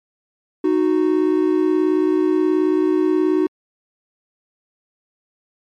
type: tone pair together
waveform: triangle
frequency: 310 / 368.6 Hz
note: D#4 / F#4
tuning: -6 / -7 cents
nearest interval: minor third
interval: 299 cents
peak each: -15 dBFS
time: 0.64-3.47 s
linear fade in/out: 5 ms
effects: MP3 64 kbps